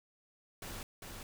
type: noise with echo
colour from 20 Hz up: pink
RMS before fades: -44 dBFS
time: 0.62-0.83 s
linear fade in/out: 2 ms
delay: 400 ms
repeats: 1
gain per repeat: -3 dB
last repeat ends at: 1.23 s
effects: none